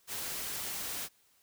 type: noise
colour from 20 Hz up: white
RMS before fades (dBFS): -38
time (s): 0.07-1.09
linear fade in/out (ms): 50
effects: white hiss -68 dBFS RMS until 1.42 s